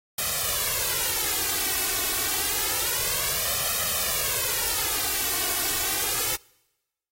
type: noise with flanger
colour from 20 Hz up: white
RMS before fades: -26 dBFS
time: 0.18-6.36 s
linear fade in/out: 5 ms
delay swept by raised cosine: 1.6 to 2.7 ms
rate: 0.28 Hz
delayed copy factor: +0.9
effects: noise-tail reverb RT60 1.0 s tail -26 dB re dry + AAC 48 kbps